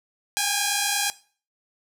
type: tone pair together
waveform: 5% pulse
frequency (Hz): 800.4 / 829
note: G5 / G#5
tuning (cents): +36 / -3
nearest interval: minor second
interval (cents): 61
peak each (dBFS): -13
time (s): 0.37-1.1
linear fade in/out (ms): 0
effects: noise-tail reverb RT60 0.4 s tail -18 dB re dry